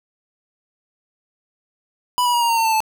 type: tone with pitch steps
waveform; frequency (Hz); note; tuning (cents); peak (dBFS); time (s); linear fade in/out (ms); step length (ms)
square; 987.8 / 970.8 / 954.2 / 937.8 / 921.6 / 905.8 / 890.3 / 875; B5 / B5 / A#5 / A#5 / A#5 / A#5 / A5 / A5; 0 / -30 / +40 / +10 / -20 / -50 / +20 / -10; -16; 2.18-2.804; 0; 78
effects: none